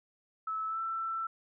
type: tone with pitch glide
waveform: sine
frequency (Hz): 1303 to 1334.2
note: E6 to E6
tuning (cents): -20 to +20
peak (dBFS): -32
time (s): 0.47-1.27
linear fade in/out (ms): 5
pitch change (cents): +40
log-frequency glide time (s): 0.67-0.8
effects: none